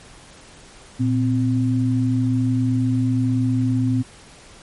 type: tone pair together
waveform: sine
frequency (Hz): 116.54 / 257.8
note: A#2 / C4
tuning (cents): 0 / -26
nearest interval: octave + major second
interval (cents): 1374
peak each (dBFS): -19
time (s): 0.99-4.03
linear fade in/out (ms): 20
effects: pink hiss -45 dBFS RMS until 4.62 s + MP3 48 kbps